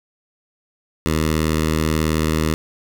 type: tone with notch filter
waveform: 10% pulse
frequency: 78.5 Hz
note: D#2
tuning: 16 cents sharp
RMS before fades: -19 dBFS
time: 1.06-2.54 s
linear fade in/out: 0 ms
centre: 700 Hz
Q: 1.5
effects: none